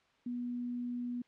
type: tone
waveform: sine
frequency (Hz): 243.6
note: B3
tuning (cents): -24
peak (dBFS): -35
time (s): 0.26-1.22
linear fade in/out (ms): 5
effects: white hiss -69 dBFS RMS until 1.27 s + low-pass 3000 Hz 12 dB/octave